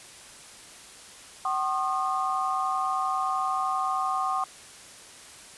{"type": "tone cluster", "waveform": "sine", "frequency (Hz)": [760, 1073, 1223], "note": ["F#5", "C6", "D#6"], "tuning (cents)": [46, 43, -30], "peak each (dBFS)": -29, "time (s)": [1.45, 4.44], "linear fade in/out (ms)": 2, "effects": ["white hiss -47 dBFS RMS until 5.57 s", "resampled to 24000 Hz"]}